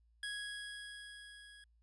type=tone with level ramp; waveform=25% pulse; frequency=1661.2 Hz; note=G#6; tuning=in tune; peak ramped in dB=-35 to -52 dBFS; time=0.23-1.64 s; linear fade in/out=2 ms; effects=added 57 Hz sine -67 dBFS peak until 1.82 s + resampled to 24000 Hz